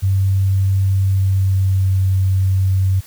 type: tone with pitch glide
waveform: sine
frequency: 96.5 to 95.01 Hz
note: G2 to F#2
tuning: -27 to +46 cents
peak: -12 dBFS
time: 0.02-3.01 s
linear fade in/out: 20 ms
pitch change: -27 cents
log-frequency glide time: 0.93-2 s
effects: white hiss -43 dBFS RMS until 3.06 s